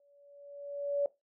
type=tone with exponential growth; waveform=sine; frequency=570 Hz; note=C#5; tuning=48 cents sharp; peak=-25 dBFS; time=0-1.06 s; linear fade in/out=2 ms; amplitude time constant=230 ms; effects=noise-tail reverb RT60 0.2 s tail -19 dB re dry